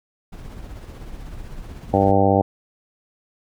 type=noise with tremolo; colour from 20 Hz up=brown; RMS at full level=-33 dBFS; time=0.32-2.12 s; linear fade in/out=10 ms; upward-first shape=triangle; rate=16 Hz; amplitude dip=45%
type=harmonic tone; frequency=98 Hz; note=G2; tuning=in tune; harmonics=1 / 2 / 3 / 4 / 5 / 6 / 7 / 8 / 9; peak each=-21 / -22 / -22 / -25 / -21 / -22 / -24 / -20 / -31 dBFS; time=1.93-2.42 s; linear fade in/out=10 ms
effects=none